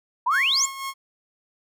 sine exponential sweep, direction up, 910 to 7610 Hz, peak -18 dBFS, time 0.26-0.66 s, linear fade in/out 10 ms
sawtooth tone with tremolo, 1085 Hz, C#6, 37 cents flat, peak -24 dBFS, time 0.3-0.94 s, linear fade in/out 50 ms, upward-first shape sine, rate 3.9 Hz, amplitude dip 55%
effects none

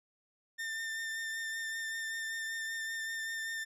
40% pulse tone with vibrato, 1800 Hz, A6, 39 cents sharp, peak -35 dBFS, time 0.58-3.65 s, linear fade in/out 20 ms, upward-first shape triangle, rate 5.2 Hz, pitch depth 20 cents each way, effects low-pass 12000 Hz 12 dB/octave

